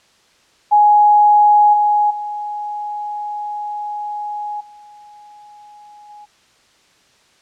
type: tone with level steps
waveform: sine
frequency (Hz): 834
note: G#5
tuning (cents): +7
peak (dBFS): -7 / -11 / -22 / -39 / -36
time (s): 0.71-6.26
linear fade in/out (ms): 20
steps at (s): 1.73 / 2.1 / 4.6 / 6.09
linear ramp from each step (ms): 10
effects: white hiss -54 dBFS RMS until 7.41 s + low-pass 6000 Hz 12 dB/octave